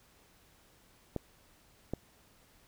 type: clicks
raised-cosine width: 2 ms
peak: -20 dBFS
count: 2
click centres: 1.163 / 1.936 s
effects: pink hiss -64 dBFS RMS until 2.67 s